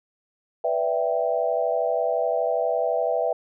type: chord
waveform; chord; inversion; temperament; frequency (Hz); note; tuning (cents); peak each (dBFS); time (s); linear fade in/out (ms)
sine; E minor seventh; second; equal; 493.9 / 587.3 / 659.3 / 784; B4 / D5 / E5 / G5; 0 / 0 / 0 / 0; -26 / -28 / -24 / -29; 0.64-3.33; 5
effects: none